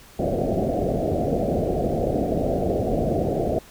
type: low-pass noise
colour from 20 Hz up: white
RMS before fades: -23 dBFS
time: 0.19-3.59 s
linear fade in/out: 5 ms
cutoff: 720 Hz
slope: 96 dB/octave
effects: pink hiss -48 dBFS RMS until 3.7 s